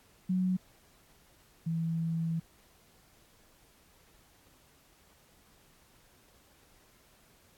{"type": "tone pair in turn", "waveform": "sine", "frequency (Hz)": [184.4, 164.42], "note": ["F#3", "E3"], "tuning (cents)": [-6, -4], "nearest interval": "major second", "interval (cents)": 198, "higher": "first", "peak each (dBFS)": [-26, -29], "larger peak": "first", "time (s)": [[0.29, 0.57], [1.66, 2.4]], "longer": "second", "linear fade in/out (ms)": 10, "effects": ["pink hiss -63 dBFS RMS until 7.57 s", "AAC 64 kbps"]}